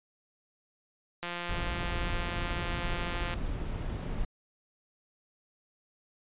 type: click train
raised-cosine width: 0.3 ms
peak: -20 dBFS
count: 368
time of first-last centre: 1.23-3.339 s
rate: 174 Hz
type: noise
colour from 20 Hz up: brown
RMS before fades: -34 dBFS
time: 1.49-4.25 s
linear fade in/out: 5 ms
effects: resampled to 8000 Hz